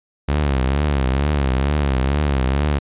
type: tone with vibrato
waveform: sawtooth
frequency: 69.3 Hz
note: C#2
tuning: in tune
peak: -12 dBFS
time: 0.28-2.79 s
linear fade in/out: 10 ms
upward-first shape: triangle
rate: 2.2 Hz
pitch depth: 160 cents each way
effects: resampled to 8000 Hz